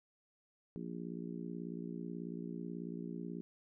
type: harmonic tone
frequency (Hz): 58.27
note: A#1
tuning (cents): 0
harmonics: 3 / 4 / 5 / 6 / 7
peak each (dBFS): -44 / -46 / -48 / -50 / -51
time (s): 0.76-3.41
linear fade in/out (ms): 0
effects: none